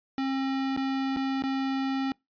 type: tone with dropouts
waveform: square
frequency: 268.3 Hz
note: C4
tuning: 44 cents sharp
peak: -27 dBFS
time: 0.18-2.12 s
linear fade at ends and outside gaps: 1 ms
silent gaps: 0.765-0.774 / 1.163-1.169 / 1.423-1.437 s
effects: noise-tail reverb RT60 0.2 s tail -26 dB re dry + resampled to 11025 Hz

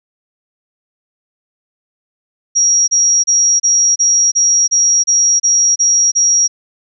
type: tone bursts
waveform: sine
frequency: 5670 Hz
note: F8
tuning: 25 cents sharp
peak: -8 dBFS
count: 11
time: 2.55-6.48 s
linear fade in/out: 20 ms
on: 330 ms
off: 30 ms
effects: none

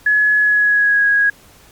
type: tone with pitch glide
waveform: sine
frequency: 1696 to 1652.5 Hz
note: G#6 to G#6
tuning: +36 to -9 cents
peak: -10 dBFS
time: 0.06-1.3 s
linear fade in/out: 5 ms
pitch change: -45 cents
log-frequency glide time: 0.39-1.05 s
effects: pink hiss -46 dBFS RMS until 1.71 s + MP3 96 kbps

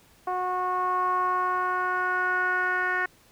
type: tone with low-pass filter sweep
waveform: 10% pulse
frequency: 365.3 Hz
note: F#4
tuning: 22 cents flat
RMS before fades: -26 dBFS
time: 0.27-3.06 s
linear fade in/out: 5 ms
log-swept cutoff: 910 to 1700 Hz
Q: 4.8
effects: pink hiss -58 dBFS RMS until 3.31 s

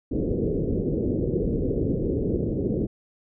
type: low-pass noise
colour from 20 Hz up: white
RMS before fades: -25 dBFS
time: 0.11-2.87 s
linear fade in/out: 10 ms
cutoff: 470 Hz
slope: 48 dB/octave
effects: none

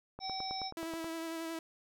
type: click train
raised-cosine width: 1 ms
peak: -30 dBFS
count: 9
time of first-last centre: 0.19-1.044 s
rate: 9.37 Hz
type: harmonic tone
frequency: 765 Hz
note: G5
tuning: 42 cents flat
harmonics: 1 / 3 / 5 / 7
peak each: -39 / -50 / -46 / -40 dBFS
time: 0.2-0.72 s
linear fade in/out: 50 ms
type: tone with vibrato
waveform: sawtooth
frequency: 327.7 Hz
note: E4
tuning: 10 cents flat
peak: -34 dBFS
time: 0.77-1.59 s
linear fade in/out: 2 ms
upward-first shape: sine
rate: 11 Hz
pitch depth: 20 cents each way
effects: none

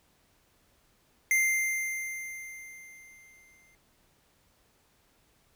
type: tone with exponential decay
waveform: square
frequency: 2093 Hz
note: C7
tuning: in tune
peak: -22 dBFS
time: 1.31-3.75 s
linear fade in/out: 1 ms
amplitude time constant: 530 ms
effects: pink hiss -67 dBFS RMS until 5.55 s

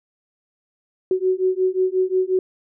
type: beating tone pair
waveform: sine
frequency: 370 / 375.6 Hz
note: F#4 / F#4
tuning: 0 / +26 cents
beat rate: 5.6 Hz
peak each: -20 dBFS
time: 1.11-2.39 s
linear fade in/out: 2 ms
effects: none

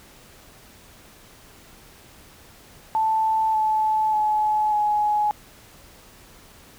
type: tone with pitch steps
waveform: sine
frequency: 880 / 866.4 / 853 / 839.8 Hz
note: A5 / A5 / G#5 / G#5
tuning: 0 / -27 / +46 / +19 cents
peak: -18 dBFS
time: 2.95-5.31 s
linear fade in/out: 0 ms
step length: 590 ms
effects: pink hiss -49 dBFS RMS until 6.78 s

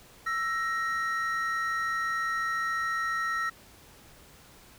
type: tone pair together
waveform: triangle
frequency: 1327.2 / 1877 Hz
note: E6 / A#6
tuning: +11 / +11 cents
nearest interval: tritone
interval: 600 cents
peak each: -28 / -29 dBFS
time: 0.26-3.5 s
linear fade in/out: 10 ms
effects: pink hiss -54 dBFS RMS until 4.78 s

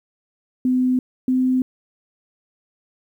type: tone pair in turn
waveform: sine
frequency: 254.1 / 256.5 Hz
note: B3 / C4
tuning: +49 / -34 cents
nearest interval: unison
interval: 17 cents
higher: second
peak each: -15 dBFS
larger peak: neither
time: 0.65-0.99 / 1.28-1.62 s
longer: neither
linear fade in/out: 2 ms
effects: 9-bit

